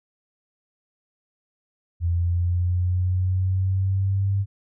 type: linear sweep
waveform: sine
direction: up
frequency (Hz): 85.1 to 99.3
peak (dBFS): -19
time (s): 2-4.46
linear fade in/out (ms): 50
effects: none